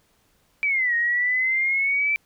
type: exponential two-way sweep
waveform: sine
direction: down then up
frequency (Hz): 2337 to 1864.7 to 2337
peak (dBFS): -19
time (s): 0.63-2.16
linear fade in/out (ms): 0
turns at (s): 0.95
effects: pink hiss -64 dBFS RMS until 2.25 s